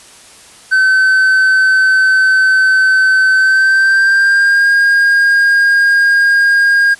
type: tone with pitch glide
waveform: triangle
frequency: 1530 to 1621 Hz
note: G6 to G#6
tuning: -42 to -42 cents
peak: -5 dBFS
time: 0.71-6.95 s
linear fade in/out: 20 ms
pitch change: +100 cents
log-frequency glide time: 3.34-4.69 s
effects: white hiss -39 dBFS RMS until 6.99 s + resampled to 24000 Hz